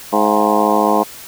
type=harmonic tone with a mistuned harmonic; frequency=105.5 Hz; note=G#2; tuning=28 cents sharp; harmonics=2 / 3 / 4 / 5 / 6 / 7 / 8 / 9 / 10; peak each=-20 / -20 / -20 / -20 / -20 / -20 / -20 / -20 / -20 dBFS; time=0.12-1.04 s; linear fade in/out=20 ms; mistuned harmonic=6; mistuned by=+100 cents; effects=white hiss -35 dBFS RMS until 1.27 s